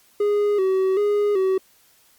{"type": "tone with vibrato", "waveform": "triangle", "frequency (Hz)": 395.7, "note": "G4", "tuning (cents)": 16, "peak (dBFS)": -15, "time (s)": [0.2, 1.58], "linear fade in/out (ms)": 5, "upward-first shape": "square", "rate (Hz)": 1.3, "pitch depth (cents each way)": 73, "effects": ["white hiss -57 dBFS RMS until 2.18 s", "Opus 48 kbps"]}